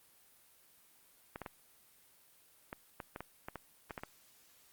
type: clicks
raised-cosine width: 0.5 ms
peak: -26 dBFS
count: 12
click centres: 1.359 / 1.417 / 1.462 / 2.729 / 3.002 / 3.161 / 3.206 / 3.485 / 3.557 / 3.908 / 3.978 / 4.035 s
effects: white hiss -65 dBFS RMS until 4.72 s + Opus 32 kbps